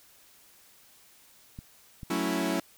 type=clicks; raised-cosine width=5 ms; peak=-28 dBFS; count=2; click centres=1.589 / 2.032 s
type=chord; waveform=sawtooth; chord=F# minor seventh; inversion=none; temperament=equal; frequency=185 / 220 / 277.2 / 329.6 Hz; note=F#3 / A3 / C#4 / E4; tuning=0 / 0 / 0 / 0 cents; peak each=-29 / -31 / -28 / -27 dBFS; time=2.1-2.6 s; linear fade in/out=5 ms
effects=white hiss -58 dBFS RMS until 2.77 s